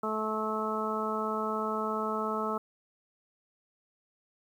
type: harmonic tone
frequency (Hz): 217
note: A3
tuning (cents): -24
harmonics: 1 / 2 / 3 / 4 / 5 / 6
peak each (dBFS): -36 / -35 / -38 / -39 / -37 / -34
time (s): 0.03-2.58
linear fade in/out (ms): 5
effects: 10-bit